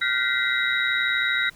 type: tone cluster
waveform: sine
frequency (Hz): 1405 / 1538 / 1929 / 2048 / 3819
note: F6 / G6 / B6 / C7 / A#7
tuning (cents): +10 / -33 / -41 / -38 / +41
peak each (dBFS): -27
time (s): 0.01-1.5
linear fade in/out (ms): 10
effects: pink hiss -52 dBFS RMS until 1.55 s